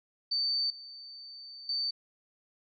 sine tone with level steps, 4567 Hz, D8, 49 cents flat, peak -27 / -44 / -29 dBFS, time 0.31-1.91 s, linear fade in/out 10 ms, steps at 0.7 / 1.69 s, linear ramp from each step 2 ms, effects none

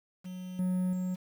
triangle tone with level steps, 183.1 Hz, F#3, 18 cents flat, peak -36 / -25 / -28 dBFS, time 0.24-1.16 s, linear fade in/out 20 ms, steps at 0.59 / 0.93 s, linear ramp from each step 2 ms, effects 9-bit

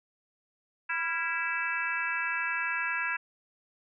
harmonic tone with a mistuned harmonic, 329.6 Hz, E4, in tune, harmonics 3 / 4 / 5 / 6 / 7 / 8, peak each -38 / -36 / -32 / -39 / -38 / -35 dBFS, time 0.89-3.17 s, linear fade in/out 10 ms, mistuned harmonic 4, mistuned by +74 cents, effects none

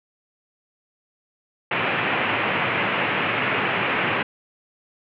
white band-pass noise, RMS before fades -23 dBFS, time 1.71-4.23 s, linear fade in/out 5 ms, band 100 to 2800 Hz, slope 48 dB/octave, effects none

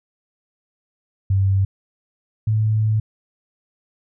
sine tone pair in turn, 97 / 108.61 Hz, G2 / A2, -18 / -22 cents, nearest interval major second, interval 196 cents, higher second, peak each -14 / -15 dBFS, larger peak first, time 1.3-1.65 / 2.47-3 s, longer second, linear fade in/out 5 ms, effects none

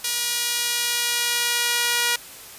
sawtooth tone with high-pass filter sweep, 479 Hz, A#4, 47 cents sharp, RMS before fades -23 dBFS, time 0.04-2.16 s, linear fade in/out 5 ms, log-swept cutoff 3800 to 1800 Hz, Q 0.7, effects white hiss -41 dBFS RMS until 2.58 s + resampled to 32000 Hz

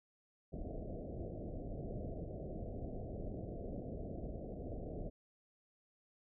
pink low-pass noise, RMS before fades -44 dBFS, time 0.52-5.1 s, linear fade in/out 20 ms, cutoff 700 Hz, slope 96 dB/octave, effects none

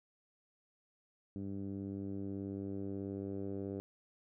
10% pulse tone with low-pass filter sweep, 98.4 Hz, G2, 7 cents sharp, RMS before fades -41 dBFS, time 1.36-3.8 s, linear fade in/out 0 ms, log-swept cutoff 260 to 420 Hz, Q 1.7, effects none

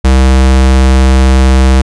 square tone, 65.41 Hz, C2, in tune, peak -4 dBFS, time 0.04-1.82 s, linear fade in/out 10 ms, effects resampled to 22050 Hz

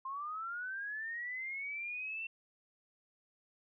sine linear sweep, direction up, 1046.5 to 2705 Hz, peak -38 dBFS, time 0.05-2.27 s, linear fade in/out 5 ms, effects none

